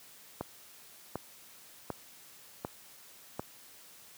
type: click train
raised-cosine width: 1 ms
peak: -20 dBFS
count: 5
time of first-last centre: 0.41-3.395 s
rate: 1.34 Hz
effects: white hiss -55 dBFS RMS until 4.17 s + high-pass 80 Hz 12 dB/octave